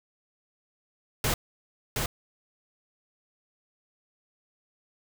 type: noise with echo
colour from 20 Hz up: pink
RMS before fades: -26 dBFS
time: 1.24-1.34 s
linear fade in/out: 2 ms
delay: 720 ms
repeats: 1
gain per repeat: -3 dB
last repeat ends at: 2.06 s
effects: none